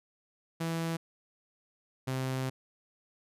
sawtooth tone pair in turn, 164.9 / 130.88 Hz, E3 / C3, +1 / +1 cents, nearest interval major third, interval 400 cents, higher first, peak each -27 dBFS, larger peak neither, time 0.6-0.97 / 2.07-2.5 s, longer second, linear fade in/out 10 ms, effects resampled to 32000 Hz

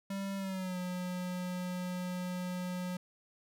square tone with pitch glide, 196 to 180.77 Hz, G3 to F#3, 0 to -40 cents, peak -36 dBFS, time 0.1-2.97 s, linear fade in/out 5 ms, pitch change -140 cents, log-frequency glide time 0.37-0.77 s, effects none

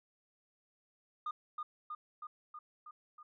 sine tone with echo, 1220 Hz, D#6, 34 cents flat, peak -33 dBFS, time 1.26-1.31 s, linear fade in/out 5 ms, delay 320 ms, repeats 6, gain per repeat -3 dB, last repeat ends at 3.23 s, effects tanh soft clip ceiling -34 dBFS

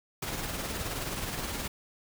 pink noise with tremolo, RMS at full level -33 dBFS, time 0.22-1.68 s, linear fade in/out 5 ms, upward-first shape triangle, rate 19 Hz, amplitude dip 45%, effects none

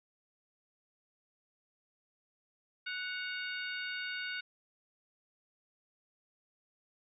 harmonic tone with a mistuned harmonic, 740 Hz, F#5, in tune, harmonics 2 / 3 / 4 / 5 / 6, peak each -39 / -43 / -45 / -47 / -49 dBFS, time 2.86-4.41 s, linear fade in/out 10 ms, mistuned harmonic 4, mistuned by -80 cents, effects none

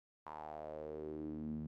sawtooth tone with band-pass filter sweep, 76.9 Hz, D#2, 20 cents flat, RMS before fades -45 dBFS, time 0.26-1.67 s, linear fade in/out 5 ms, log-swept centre 990 to 190 Hz, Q 5.3, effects none

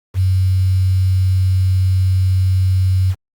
sine tone with quantisation, 93.6 Hz, F#2, 20 cents sharp, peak -11 dBFS, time 0.14-3.15 s, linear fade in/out 50 ms, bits 6, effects Opus 48 kbps

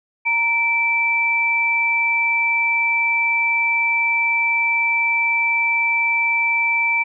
sine tone pair together, 930 / 2328 Hz, A#5 / D7, -4 / -16 cents, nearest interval octave + major third, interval 1588 cents, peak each -24 / -16 dBFS, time 0.25-7.04 s, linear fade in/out 20 ms, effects none

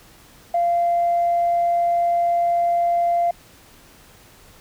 sine tone, 691 Hz, F5, 19 cents flat, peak -15 dBFS, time 0.54-3.31 s, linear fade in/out 5 ms, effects tanh soft clip ceiling -12 dBFS + pink hiss -49 dBFS RMS until 4.6 s

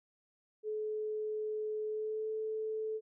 sine tone with pitch glide, 429.1 to 436.3 Hz, A4 to A4, -43 to -15 cents, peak -34 dBFS, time 0.63-3.01 s, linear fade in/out 50 ms, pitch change +28 cents, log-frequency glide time 1.87-2.3 s, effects none

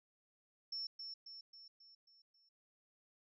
sine tone with echo, 5400 Hz, E8, 41 cents sharp, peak -40 dBFS, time 0.72-0.87 s, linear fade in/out 5 ms, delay 270 ms, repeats 6, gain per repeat -5 dB, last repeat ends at 2.49 s, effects none

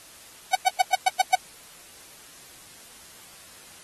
45% pulse tone bursts, 752 Hz, F#5, 28 cents sharp, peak -15 dBFS, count 7, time 0.53-1.351 s, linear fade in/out 5 ms, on 23 ms, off 110 ms, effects white hiss -48 dBFS RMS until 3.83 s + AAC 32 kbps

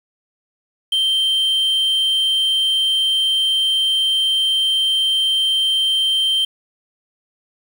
triangle tone, 3136 Hz, G7, in tune, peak -13 dBFS, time 0.92-6.45 s, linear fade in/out 5 ms, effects 7-bit

